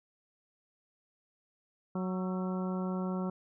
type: harmonic tone with a mistuned harmonic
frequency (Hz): 185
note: F#3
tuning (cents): 0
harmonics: 1 / 2 / 3 / 4 / 5 / 6 / 7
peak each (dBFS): -32 / -40 / -43 / -47 / -47 / -48 / -47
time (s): 1.95-3.3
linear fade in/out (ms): 5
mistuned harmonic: 7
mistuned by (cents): +53
effects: none